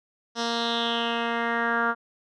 10% pulse tone with low-pass filter sweep, 233.1 Hz, A#3, in tune, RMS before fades -26 dBFS, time 0.35-1.95 s, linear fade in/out 50 ms, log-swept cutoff 5100 to 1400 Hz, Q 4.6, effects none

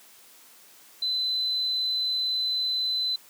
sine tone, 4029 Hz, B7, 34 cents sharp, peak -24 dBFS, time 1.02-3.16 s, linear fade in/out 5 ms, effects white hiss -53 dBFS RMS until 3.29 s + high-pass 200 Hz 12 dB/octave

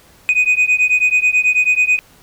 sine beating tone pair, 2489 / 2498.2 Hz, D#7 / D#7, 0 / +6 cents, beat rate 9.2 Hz, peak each -12 dBFS, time 0.29-1.99 s, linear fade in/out 0 ms, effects tanh soft clip ceiling -8 dBFS + pink hiss -48 dBFS RMS until 2.22 s

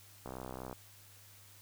click train, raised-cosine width 1 ms, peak -29 dBFS, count 31, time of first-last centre 0.26-0.728 s, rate 64.1 Hz, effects added 100 Hz sine -61 dBFS peak until 1.61 s + white hiss -59 dBFS RMS until 1.61 s

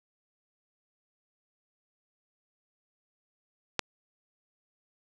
click, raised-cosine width 0.2 ms, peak -8 dBFS, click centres 3.793 s, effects none

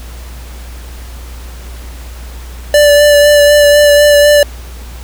square tone with vibrato, 585 Hz, D5, 7 cents flat, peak -4 dBFS, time 2.74-4.43 s, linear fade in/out 2 ms, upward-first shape sine, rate 4 Hz, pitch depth 16 cents each way, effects added 60 Hz sine -25 dBFS peak until 5.03 s + pink hiss -35 dBFS RMS until 5.03 s

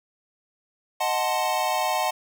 square chord, D# diminished seventh, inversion none, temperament equal, 622.3 / 740 / 880 / 1046.5 Hz, D#5 / F#5 / A5 / C6, 0 / 0 / 0 / 0 cents, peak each -30 / -27 / -28 / -31 dBFS, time 1-2.11 s, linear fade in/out 10 ms, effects none

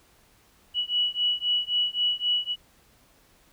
sine beating tone pair, 2936 / 2939.8 Hz, F#7 / F#7, -14 / -12 cents, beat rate 3.8 Hz, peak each -26 / -26 dBFS, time 0.74-2.56 s, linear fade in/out 50 ms, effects pink hiss -60 dBFS RMS until 3.52 s

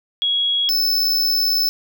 sine / square tone pair in turn, 3322 / 5263 Hz, G#7 / E8, 0 / -4 cents, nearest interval minor sixth, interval 796 cents, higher second, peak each -16 dBFS, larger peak neither, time 0.22-0.69 / 0.69-1.69 s, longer second, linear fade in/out 0 ms, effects none

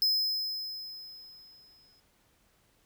square tone with exponential decay, 5100 Hz, D#8, 42 cents sharp, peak -23 dBFS, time 0.02-2 s, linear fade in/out 1 ms, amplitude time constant 430 ms, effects pink hiss -68 dBFS RMS until 2.85 s

